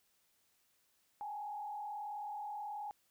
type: tone with frequency modulation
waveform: sine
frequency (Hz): 830.6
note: G#5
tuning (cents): 0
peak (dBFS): -40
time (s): 1.21-2.91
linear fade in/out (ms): 0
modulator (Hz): 38.6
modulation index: 0.8
effects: white hiss -75 dBFS RMS until 3.1 s